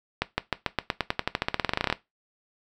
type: accelerating click train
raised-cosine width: 0.3 ms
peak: -7 dBFS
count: 24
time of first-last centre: 0.22-1.926 s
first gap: 160 ms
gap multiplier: 0.92
effects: noise-tail reverb RT60 0.2 s tail -17 dB re dry